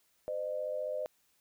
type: tone pair together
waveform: sine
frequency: 513 / 608 Hz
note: C5 / D#5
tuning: -34 / -40 cents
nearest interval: minor third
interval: 294 cents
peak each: -37 / -35 dBFS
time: 0.28-1.06 s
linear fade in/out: 0 ms
effects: white hiss -72 dBFS RMS until 1.4 s